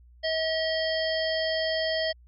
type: harmonic tone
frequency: 640 Hz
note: D#5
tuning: 49 cents sharp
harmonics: 1 / 3 / 5 / 7 / 8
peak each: -27 / -32 / -34 / -35 / -36 dBFS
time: 0.23-2.13 s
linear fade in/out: 20 ms
effects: added 60 Hz sine -51 dBFS peak until 2.27 s